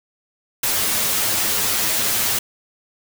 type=noise with comb filter; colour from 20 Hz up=white; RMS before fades=-20 dBFS; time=0.63-2.39 s; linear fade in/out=5 ms; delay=9.3 ms; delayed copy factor=+0.65; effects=none